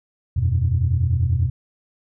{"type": "chord", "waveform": "sine", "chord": "E suspended second", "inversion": "none", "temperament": "just", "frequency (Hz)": [82.41, 92.71, 123.61], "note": ["E2", "F#2", "B2"], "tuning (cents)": [0, 4, 2], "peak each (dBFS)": -20, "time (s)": [0.36, 1.5], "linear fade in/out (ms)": 10, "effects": ["tanh soft clip ceiling -9 dBFS"]}